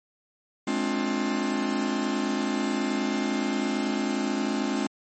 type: chord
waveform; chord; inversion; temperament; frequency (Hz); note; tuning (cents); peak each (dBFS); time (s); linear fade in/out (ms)
45% pulse; D half-diminished seventh; second; just; 211.4 / 264.3 / 293.7 / 352.4; Ab3 / C4 / D4 / F4; +31 / +18 / 0 / +16; -30 / -29 / -31 / -33; 0.67-4.87; 5
effects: MP3 32 kbps